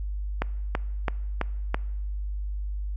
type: click train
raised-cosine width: 0.5 ms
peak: -10 dBFS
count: 5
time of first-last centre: 0.42-1.745 s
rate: 3.02 Hz
effects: noise-tail reverb RT60 1.0 s tail -22 dB re dry + added 50 Hz sine -28 dBFS peak until 2.96 s